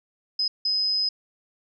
sine tone bursts at uneven times, 5050 Hz, D#8, 25 cents sharp, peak -21 dBFS, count 2, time 0.39-0.48 / 0.65-1.09 s, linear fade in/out 5 ms, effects none

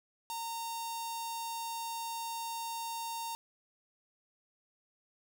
sawtooth tone with notch filter, 920 Hz, A#5, 23 cents flat, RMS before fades -39 dBFS, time 0.3-3.35 s, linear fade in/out 0 ms, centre 1900 Hz, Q 0.74, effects none

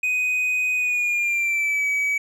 triangle tone with pitch glide, 2499 to 2278 Hz, D#7 to C#7, +7 to +47 cents, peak -18 dBFS, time 0.03-2.18 s, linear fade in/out 5 ms, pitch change -160 cents, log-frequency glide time 0.75-1.87 s, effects none

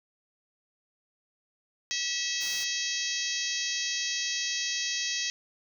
harmonic tone, 648 Hz, E5, 30 cents flat, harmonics 3 / 4 / 5 / 6 / 7 / 8 / 9 / 10, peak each -37 / -37 / -37 / -37 / -37 / -37 / -37 / -37 dBFS, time 1.91-5.3 s, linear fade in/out 0 ms
white noise, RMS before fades -44 dBFS, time 2.4-2.65 s, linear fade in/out 20 ms
effects none

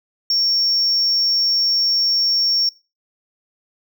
triangle tone, 5490 Hz, F8, 31 cents flat, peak -13 dBFS, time 0.3-2.69 s, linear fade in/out 2 ms, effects noise-tail reverb RT60 0.3 s tail -25 dB re dry + tanh soft clip ceiling -10 dBFS

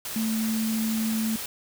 sine tone in noise, 221.5 Hz, A3, 12 cents sharp, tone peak -24 dBFS, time 0.16-1.36 s, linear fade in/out 2 ms, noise white, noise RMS -34 dBFS, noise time 0.05-1.46 s, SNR +7 dB, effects none

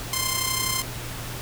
5% pulse tone with amplitude modulation, 1046.5 Hz, C6, in tune, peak -9 dBFS, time 0.13-0.82 s, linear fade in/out 2 ms, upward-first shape sine, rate 32 Hz, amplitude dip 55%, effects added 119 Hz sine -37 dBFS peak until 1.41 s + pink hiss -35 dBFS RMS until 1.41 s

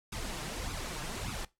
pink noise with flanger, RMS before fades -38 dBFS, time 0.12-1.45 s, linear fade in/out 5 ms, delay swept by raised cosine 0.79 to 6.69 ms, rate 1.7 Hz, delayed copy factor +0.75, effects noise-tail reverb RT60 0.2 s tail -19 dB re dry + low-pass 10000 Hz 12 dB/octave

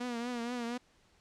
sawtooth tone with vibrato, 240 Hz, B3, 49 cents flat, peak -31 dBFS, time 0-0.78 s, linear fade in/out 10 ms, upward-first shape triangle, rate 4.2 Hz, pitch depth 75 cents each way, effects pink hiss -67 dBFS RMS until 1.2 s + low-pass 7000 Hz 12 dB/octave

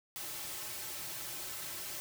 white noise with comb filter, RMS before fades -42 dBFS, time 0.16-2 s, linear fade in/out 0 ms, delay 4.2 ms, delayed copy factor -0.8, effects none

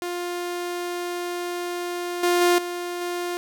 sawtooth tone with level steps, 351.9 Hz, F4, 13 cents sharp, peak -23 / -14 / -12 / -24 / -22 dBFS, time 0.02-3.37 s, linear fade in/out 0 ms, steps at 2.23 / 2.41 / 2.58 / 3.01 s, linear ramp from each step 5 ms, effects none

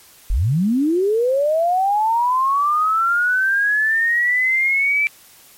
sine linear sweep, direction up, 32.9 to 2332 Hz, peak -14 dBFS, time 0.3-5.07 s, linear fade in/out 0 ms, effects white hiss -47 dBFS RMS until 5.57 s + MP3 64 kbps

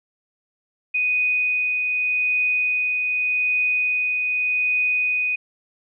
sine tone with tremolo, 2489 Hz, D#7, in tune, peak -17 dBFS, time 0.94-5.36 s, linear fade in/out 10 ms, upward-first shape triangle, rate 0.84 Hz, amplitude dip 30%, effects none

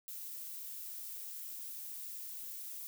violet noise, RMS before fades -45 dBFS, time 0.08-2.87 s, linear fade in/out 0 ms, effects none

